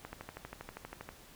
click train, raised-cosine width 0.5 ms, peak -27 dBFS, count 14, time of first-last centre 0.05-1.09 s, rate 12.5 Hz, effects pink hiss -56 dBFS RMS until 1.35 s

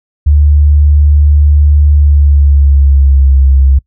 sine tone with pitch glide, 73.42 to 67.33 Hz, D2 to C#2, 0 to -50 cents, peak -3 dBFS, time 0.26-3.79 s, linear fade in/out 10 ms, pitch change -150 cents, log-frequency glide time 1.91-3.36 s, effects noise-tail reverb RT60 0.1 s tail -22 dB re dry

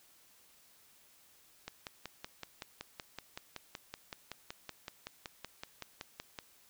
click train, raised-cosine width 0.2 ms, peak -24 dBFS, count 26, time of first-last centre 1.68-6.388 s, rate 5.31 Hz, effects white hiss -64 dBFS RMS until 6.69 s

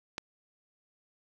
click, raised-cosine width 0.2 ms, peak -17 dBFS, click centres 0.181 s, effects none

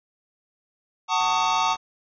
square chord, D# half-diminished seventh, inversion first, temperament just, 746.7 / 896 / 1120.1 / 1244.5 Hz, F#5 / A5 / C#6 / D#6, +16 / +31 / +18 / 0 cents, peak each -28 / -24 / -27 / -28 dBFS, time 1.08-1.77 s, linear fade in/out 50 ms
click train, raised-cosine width 0.5 ms, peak -28 dBFS, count 58, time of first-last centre 1.21-1.758 s, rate 104 Hz
effects resampled to 16000 Hz

